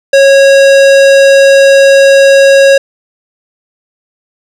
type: tone with hard clipping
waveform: sine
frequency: 549 Hz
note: C#5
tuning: 17 cents flat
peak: -3 dBFS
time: 0.13-2.78 s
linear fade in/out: 5 ms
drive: 18 dB
effects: none